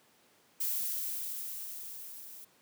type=noise with level ramp; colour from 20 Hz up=violet; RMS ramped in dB=-32 to -49 dBFS; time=0.6-2.45 s; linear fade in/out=10 ms; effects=pink hiss -65 dBFS RMS until 2.61 s + high-pass 200 Hz 12 dB/octave